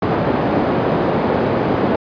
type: band-pass noise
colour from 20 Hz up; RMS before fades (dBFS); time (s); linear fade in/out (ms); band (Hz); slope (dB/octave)
white; -17; 0.02-1.96; 5; 120 to 590; 12
effects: resampled to 11025 Hz